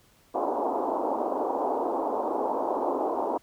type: band-pass noise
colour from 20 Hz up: white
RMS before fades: -28 dBFS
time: 0.34-3.38 s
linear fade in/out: 10 ms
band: 260 to 970 Hz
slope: 48 dB/octave
effects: pink hiss -61 dBFS RMS until 3.42 s